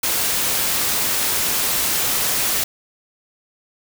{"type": "noise", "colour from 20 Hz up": "white", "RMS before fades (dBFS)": -20, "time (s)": [0.03, 2.64], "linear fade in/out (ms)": 5, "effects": []}